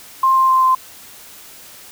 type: tone with pitch steps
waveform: sine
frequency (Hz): 1056 / 1049.9 / 1043.9 / 1037.9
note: C6 / C6 / C6 / C6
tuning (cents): +16 / +6 / -4 / -14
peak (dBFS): -10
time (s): 0.23-0.75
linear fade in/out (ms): 5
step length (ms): 130
effects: white hiss -40 dBFS RMS until 1.91 s